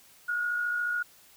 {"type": "tone pair together", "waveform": "sine", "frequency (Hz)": [1387.9, 1442], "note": ["F6", "F#6"], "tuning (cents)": [-11, -45], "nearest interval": "minor second", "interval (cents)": 66, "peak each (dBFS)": [-39, -27], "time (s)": [0.28, 1.03], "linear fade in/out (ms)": 10, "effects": ["white hiss -57 dBFS RMS until 1.36 s"]}